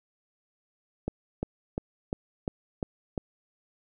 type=click train; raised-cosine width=2 ms; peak=-16 dBFS; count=7; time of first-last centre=1.08-3.178 s; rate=2.86 Hz; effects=none